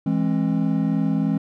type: chord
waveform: triangle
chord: E augmented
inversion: none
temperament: equal with one note detuned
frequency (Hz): 164.81 / 207.7 / 267.3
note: E3 / G#3 / B#3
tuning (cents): 0 / 0 / +37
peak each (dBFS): -21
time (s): 0.06-1.38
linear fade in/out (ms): 5
effects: none